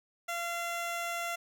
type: tone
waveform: 15% pulse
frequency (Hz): 686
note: F5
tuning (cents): -31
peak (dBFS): -27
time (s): 0.28-1.36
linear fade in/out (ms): 10
effects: none